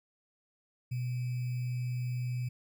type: tone with sample-and-hold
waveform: sine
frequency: 124.1 Hz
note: B2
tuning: 9 cents sharp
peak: -31 dBFS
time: 0.91-2.49 s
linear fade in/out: 10 ms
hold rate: 2450 Hz
effects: none